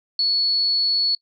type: tone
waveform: sine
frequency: 4403 Hz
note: C#8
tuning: 13 cents flat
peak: -17 dBFS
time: 0.19-1.15 s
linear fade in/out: 2 ms
effects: noise-tail reverb RT60 0.1 s tail -24 dB re dry